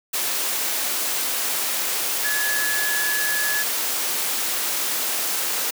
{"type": "tone in noise", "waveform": "sine", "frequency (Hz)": 1698, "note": "G#6", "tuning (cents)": 38, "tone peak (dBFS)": -23, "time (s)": [2.24, 3.63], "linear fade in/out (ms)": 10, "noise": "white", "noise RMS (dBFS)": -24, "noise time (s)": [0.13, 5.71], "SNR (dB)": -2, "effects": ["high-pass 300 Hz 12 dB/octave"]}